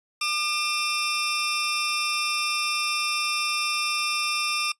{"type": "tone pair together", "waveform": "15% pulse", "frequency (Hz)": [1202.7, 2700], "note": ["D6", "E7"], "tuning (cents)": [41, 41], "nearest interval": "octave + major second", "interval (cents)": 1400, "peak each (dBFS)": -20, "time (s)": [0.21, 4.72], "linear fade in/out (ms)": 5, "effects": ["noise-tail reverb RT60 0.1 s tail -21 dB re dry", "resampled to 24000 Hz"]}